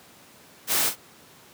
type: noise with echo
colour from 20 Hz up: white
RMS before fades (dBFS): -23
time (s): 0.67-0.92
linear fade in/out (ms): 50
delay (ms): 41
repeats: 1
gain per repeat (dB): -10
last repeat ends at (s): 0.961
effects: pink hiss -51 dBFS RMS until 1.53 s + high-pass 150 Hz 12 dB/octave